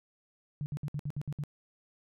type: tone bursts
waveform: sine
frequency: 146 Hz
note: D3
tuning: 10 cents flat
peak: -32 dBFS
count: 8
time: 0.61-1.437 s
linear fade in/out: 0 ms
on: 50 ms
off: 61 ms
effects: none